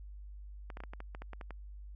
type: clicks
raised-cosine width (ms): 0.5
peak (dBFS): -30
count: 11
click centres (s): 0.702 / 0.771 / 0.804 / 0.837 / 0.935 / 1.004 / 1.149 / 1.22 / 1.333 / 1.412 / 1.507
effects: added 50 Hz sine -45 dBFS peak until 1.95 s